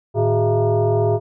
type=tone with frequency modulation; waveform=sine; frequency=152.5 Hz; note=D#3; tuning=34 cents flat; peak=-14 dBFS; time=0.14-1.2 s; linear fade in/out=50 ms; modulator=262 Hz; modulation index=2.1; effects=none